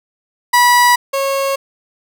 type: tone pair in turn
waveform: 30% pulse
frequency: 975 / 547.2 Hz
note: B5 / C#5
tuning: -23 / -23 cents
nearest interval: minor seventh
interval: 1000 cents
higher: first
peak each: -5 / -12 dBFS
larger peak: first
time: 0.53-0.96 / 1.13-1.56 s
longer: neither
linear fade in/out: 10 ms
effects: none